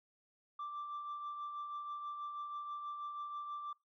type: tone with tremolo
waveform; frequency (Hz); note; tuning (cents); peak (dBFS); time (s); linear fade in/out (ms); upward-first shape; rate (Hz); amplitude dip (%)
sine; 1174.7; D6; 0; -37; 0.59-3.73; 5; triangle; 6.2; 50
effects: noise-tail reverb RT60 0.2 s tail -24 dB re dry + tanh soft clip ceiling -38 dBFS